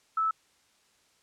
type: tone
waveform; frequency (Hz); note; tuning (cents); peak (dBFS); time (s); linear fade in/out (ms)
sine; 1309; E6; -13; -24; 0.17-0.31; 5
effects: white hiss -66 dBFS RMS until 1.22 s + low-pass 8000 Hz 12 dB/octave